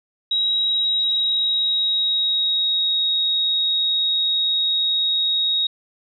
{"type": "tone with pitch glide", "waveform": "sine", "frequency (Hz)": [3835, 3771], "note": ["A#7", "A#7"], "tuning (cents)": [48, 19], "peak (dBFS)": -17, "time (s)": [0.31, 5.67], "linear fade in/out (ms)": 5, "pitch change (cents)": -29, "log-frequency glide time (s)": [0.56, 3.03], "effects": []}